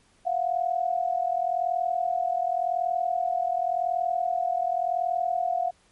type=tone pair together; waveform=sine; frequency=687 / 727.9 Hz; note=F5 / F#5; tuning=-29 / -29 cents; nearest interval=minor second; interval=100 cents; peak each=-26 dBFS; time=0.25-5.71 s; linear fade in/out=20 ms; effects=pink hiss -62 dBFS RMS until 5.91 s + MP3 48 kbps